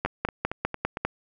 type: two click trains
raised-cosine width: 0.5 ms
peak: -15 / -9 dBFS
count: 5 / 6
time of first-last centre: 0.06-0.971 / 0.05-1.05 s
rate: 4.39 / 5 Hz
effects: none